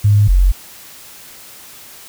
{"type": "tone pair in turn", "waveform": "sine", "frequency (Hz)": [103.2, 45.73], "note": ["G#2", "F#1"], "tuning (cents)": [-10, -20], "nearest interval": "octave + major second", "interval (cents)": 1410, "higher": "first", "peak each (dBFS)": -7, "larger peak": "neither", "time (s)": [[0.04, 0.28], [0.28, 0.52]], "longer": "neither", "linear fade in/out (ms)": 10, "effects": ["white hiss -38 dBFS RMS until 2.08 s"]}